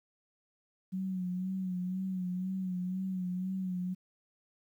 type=tone with vibrato; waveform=sine; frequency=185 Hz; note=F#3; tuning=in tune; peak=-32 dBFS; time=0.92-3.95 s; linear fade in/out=20 ms; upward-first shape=sine; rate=2 Hz; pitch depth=47 cents each way; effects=11-bit